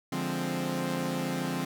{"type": "chord", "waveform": "sawtooth", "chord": "D half-diminished seventh", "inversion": "none", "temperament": "equal", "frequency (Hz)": [146.83, 174.61, 207.7, 261.6], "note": ["D3", "F3", "Ab3", "C4"], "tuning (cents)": [0, 0, 0, 0], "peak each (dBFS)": [-33, -30, -35, -29], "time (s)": [0.12, 1.65], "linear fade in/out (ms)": 5, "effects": []}